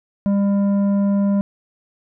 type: tone with tanh clipping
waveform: sine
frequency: 200 Hz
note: G3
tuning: 35 cents sharp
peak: -16 dBFS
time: 0.26-1.41 s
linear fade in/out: 0 ms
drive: 9 dB
effects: none